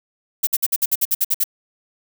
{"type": "noise bursts", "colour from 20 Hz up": "violet", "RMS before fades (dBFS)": -17, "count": 11, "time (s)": [0.43, 1.441], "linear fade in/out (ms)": 10, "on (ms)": 41, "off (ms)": 56, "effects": []}